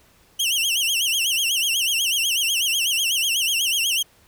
sawtooth tone with vibrato, 2960 Hz, F#7, in tune, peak -16 dBFS, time 0.39-4.03 s, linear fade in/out 10 ms, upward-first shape sine, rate 8.1 Hz, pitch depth 180 cents each way, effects pink hiss -56 dBFS RMS until 4.27 s

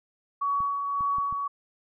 sine tone with tremolo, 1127 Hz, C#6, 28 cents sharp, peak -23 dBFS, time 0.41-1.48 s, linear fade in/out 10 ms, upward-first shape sine, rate 1.8 Hz, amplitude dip 40%
clicks, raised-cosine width 5 ms, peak -31 dBFS, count 4, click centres 0.605 / 1.008 / 1.184 / 1.326 s
effects none

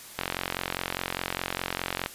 click train, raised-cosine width 0.3 ms, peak -11 dBFS, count 85, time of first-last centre 0.19-2.061 s, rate 44.9 Hz, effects white hiss -45 dBFS RMS until 2.14 s + resampled to 32000 Hz

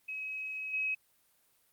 sine tone with level steps, 2551 Hz, D#7, 43 cents sharp, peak -36 / -30 dBFS, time 0.08-0.95 s, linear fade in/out 10 ms, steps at 0.73 s, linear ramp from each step 10 ms, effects white hiss -70 dBFS RMS until 1.72 s + Opus 32 kbps

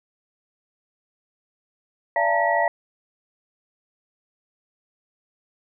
sine tone cluster, 583 / 680 / 860 / 914 / 1930 Hz, D5 / F5 / A5 / A#5 / B6, -13 / -46 / -40 / -34 / -40 cents, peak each -25 / -22 / -29 / -24 / -24 dBFS, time 2.16-2.68 s, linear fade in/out 2 ms, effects none

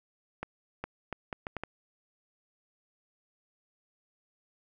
accelerating click train, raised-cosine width 0.5 ms, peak -20 dBFS, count 7, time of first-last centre 0.43-1.636 s, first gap 410 ms, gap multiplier 0.7, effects none

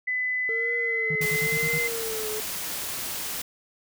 sine tone with pitch glide, 2007 to 2069 Hz, B6 to C7, +27 to -20 cents, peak -24 dBFS, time 0.07-1.88 s, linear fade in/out 10 ms, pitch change +53 cents, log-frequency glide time 0.45-1.74 s
triangle tone with vibrato, 449.8 Hz, A4, 38 cents sharp, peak -29 dBFS, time 0.49-2.4 s, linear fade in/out 0 ms, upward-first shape triangle, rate 0.96 Hz, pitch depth 91 cents each way
triangle tone bursts, 156.2 Hz, D#3, 7 cents sharp, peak -27 dBFS, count 7, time 1.1-1.786 s, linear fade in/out 5 ms, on 56 ms, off 49 ms
white noise, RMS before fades -32 dBFS, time 1.21-3.42 s, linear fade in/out 5 ms
effects none

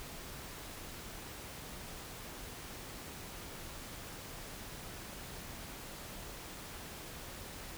silence, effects pink hiss -47 dBFS RMS until 7.77 s

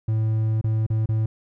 triangle tone with dropouts, 110 Hz, A2, in tune, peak -17 dBFS, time 0.08-1.26 s, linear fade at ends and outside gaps 5 ms, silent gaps 0.613-0.641 / 0.865-0.901 / 1.059-1.089 s, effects none

